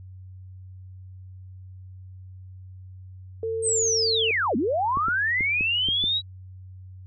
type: tone with pitch glide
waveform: sine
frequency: 450 to 447.4 Hz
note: A4 to A4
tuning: +39 to +29 cents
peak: -25 dBFS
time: 3.43-4.31 s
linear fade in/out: 2 ms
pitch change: -10 cents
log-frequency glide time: 3.97-4.09 s
type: linear two-way sweep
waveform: sine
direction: down then up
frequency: 8610 to 203.2 to 3916 Hz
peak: -21 dBFS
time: 3.62-6.22 s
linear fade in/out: 50 ms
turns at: 4.56 s
type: clicks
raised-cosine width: 3 ms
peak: -20 dBFS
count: 6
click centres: 4.972 / 5.084 / 5.408 / 5.609 / 5.887 / 6.04 s
effects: added 93 Hz sine -40 dBFS peak until 7.06 s